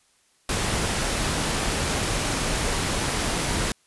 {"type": "noise", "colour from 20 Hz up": "pink", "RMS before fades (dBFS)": -25, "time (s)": [0.49, 3.72], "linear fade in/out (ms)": 2, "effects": ["white hiss -63 dBFS RMS until 3.86 s", "resampled to 24000 Hz"]}